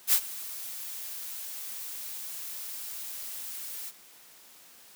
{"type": "noise with ADSR envelope", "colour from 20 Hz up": "blue", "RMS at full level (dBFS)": -20, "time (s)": [0.07, 3.92], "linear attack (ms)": 59, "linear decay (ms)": 72, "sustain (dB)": -19, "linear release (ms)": 40, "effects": ["white hiss -54 dBFS RMS until 4.95 s", "high-pass 150 Hz 12 dB/octave"]}